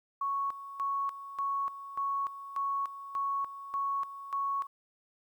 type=tone with tremolo; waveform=sine; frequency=1108.7 Hz; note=C#6; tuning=in tune; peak=-29 dBFS; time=0.21-4.67 s; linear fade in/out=5 ms; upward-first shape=square; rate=1.7 Hz; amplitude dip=75%; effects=11-bit